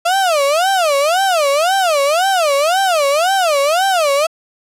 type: tone with vibrato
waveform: 35% pulse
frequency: 659.3 Hz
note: E5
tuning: in tune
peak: -10 dBFS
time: 0.05-4.27 s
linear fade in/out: 10 ms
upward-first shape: sine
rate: 1.9 Hz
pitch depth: 300 cents each way
effects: low-pass 12000 Hz 12 dB/octave